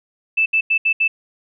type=tone bursts at uneven times; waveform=sine; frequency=2637 Hz; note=E7; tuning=in tune; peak=-13 dBFS; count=5; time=0.37-0.46 / 0.53-0.61 / 0.7-0.78 / 0.85-0.93 / 1-1.08 s; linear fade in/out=10 ms; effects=none